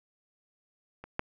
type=clicks; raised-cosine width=0.5 ms; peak=-28 / -14 dBFS; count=2; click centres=1.04 / 1.194 s; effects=none